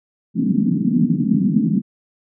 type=band-pass noise; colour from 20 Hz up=white; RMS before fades=-17 dBFS; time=0.34-1.82 s; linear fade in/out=50 ms; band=160 to 260 Hz; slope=48 dB/octave; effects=none